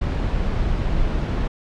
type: noise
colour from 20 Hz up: brown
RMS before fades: -21 dBFS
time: 0.01-1.48 s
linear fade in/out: 10 ms
effects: low-pass 4000 Hz 12 dB/octave